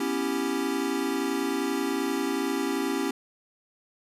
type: chord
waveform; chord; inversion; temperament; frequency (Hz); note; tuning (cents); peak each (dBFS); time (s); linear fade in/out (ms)
square; C# half-diminished seventh; third; equal; 246.9 / 277.2 / 329.6 / 392; B3 / C#4 / E4 / G4; 0 / 0 / 0 / 0; -35 / -30 / -33 / -32; 0-3.11; 5
effects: resampled to 32000 Hz